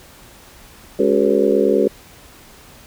harmonic tone with a mistuned harmonic, 69.3 Hz, C#2, in tune, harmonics 3 / 4 / 5 / 6 / 7 / 8, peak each -22 / -21 / -18 / -18 / -18 / -23 dBFS, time 0.99-1.88 s, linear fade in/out 5 ms, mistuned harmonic 5, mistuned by +110 cents, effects pink hiss -44 dBFS RMS until 2.86 s

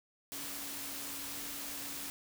sine tone in noise, 281.6 Hz, C#4, 27 cents sharp, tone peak -52 dBFS, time 0.32-2.1 s, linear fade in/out 0 ms, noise white, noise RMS -42 dBFS, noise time 0.32-2.1 s, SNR -13 dB, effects none

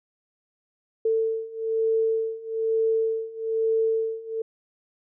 sine beating tone pair, 446.2 / 447.3 Hz, A4 / A4, +24 / +28 cents, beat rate 1.1 Hz, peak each -26 / -24 dBFS, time 1.05-4.42 s, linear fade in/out 5 ms, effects none

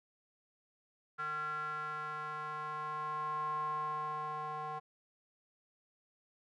square tone with band-pass filter sweep, 152.5 Hz, D#3, 34 cents flat, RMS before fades -39 dBFS, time 1.18-4.8 s, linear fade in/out 20 ms, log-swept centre 1400 to 930 Hz, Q 8.2, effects none

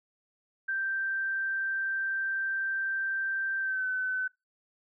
sine tone with pitch glide, 1568 to 1516.3 Hz, G6 to F#6, 0 to +42 cents, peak -28 dBFS, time 0.68-4.28 s, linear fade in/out 10 ms, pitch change -58 cents, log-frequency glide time 3.6-3.86 s, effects noise-tail reverb RT60 0.2 s tail -21 dB re dry

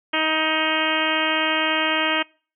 harmonic tone, 314.5 Hz, D#4, 19 cents sharp, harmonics 1 / 2 / 3 / 4 / 5 / 6 / 7 / 8 / 9 / 10, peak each -28 / -28 / -28 / -28 / -28 / -28 / -28 / -28 / -28 / -28 dBFS, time 0.13-2.23 s, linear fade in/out 10 ms, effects noise-tail reverb RT60 0.4 s tail -26 dB re dry

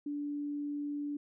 sine tone, 290.6 Hz, D4, 18 cents flat, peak -34 dBFS, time 0.06-1.17 s, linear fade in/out 5 ms, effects none

